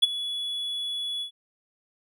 triangle tone with ADSR envelope, 3400 Hz, G#7, 40 cents sharp, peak -11 dBFS, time 0.02-1.31 s, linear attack 15 ms, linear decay 21 ms, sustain -16 dB, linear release 96 ms, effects none

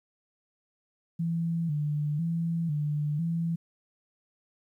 sine tone with vibrato, 157.4 Hz, D#3, 20 cents sharp, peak -26 dBFS, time 1.19-3.56 s, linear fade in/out 10 ms, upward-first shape square, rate 1 Hz, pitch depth 100 cents each way, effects 11-bit

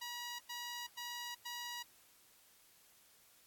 10% pulse tone bursts, 962 Hz, B5, 46 cents flat, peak -34 dBFS, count 4, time 0.01-1.83 s, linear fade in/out 10 ms, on 380 ms, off 100 ms, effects white hiss -66 dBFS RMS until 3.46 s + AAC 64 kbps

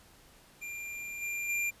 square tone with level steps, 2386 Hz, D7, 27 cents sharp, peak -39 / -34 / -30 dBFS, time 0.61-1.71 s, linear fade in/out 20 ms, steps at 1.21 / 1.48 s, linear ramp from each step 20 ms, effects pink hiss -59 dBFS RMS until 1.8 s + resampled to 32000 Hz

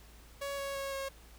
sawtooth tone with pitch steps, 560 / 554.5 / 549.1 / 543.7 Hz, C#5 / C#5 / C#5 / C#5, +18 / 0 / -17 / -34 cents, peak -32 dBFS, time 0.41-1.09 s, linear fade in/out 10 ms, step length 170 ms, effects added 56 Hz sine -55 dBFS peak until 1.38 s + pink hiss -59 dBFS RMS until 1.38 s

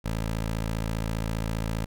15% pulse tone, 55 Hz, A1, in tune, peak -21 dBFS, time 0.04-1.86 s, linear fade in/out 20 ms, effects none

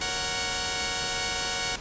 5% pulse chord, F# major, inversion first, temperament equal, 466.2 / 554.4 / 740 Hz, A#4 / C#5 / F#5, 0 / 0 / 0 cents, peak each -22 / -24 / -18 dBFS, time 0.01-1.76 s, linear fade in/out 5 ms, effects pink hiss -39 dBFS RMS until 1.8 s + resampled to 16000 Hz

